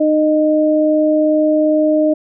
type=tone pair together; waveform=sine; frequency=306.3 / 616.1 Hz; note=D#4 / D#5; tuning=-27 / -17 cents; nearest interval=octave; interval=1210 cents; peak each=-13 dBFS; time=0-2.14 s; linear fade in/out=10 ms; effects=none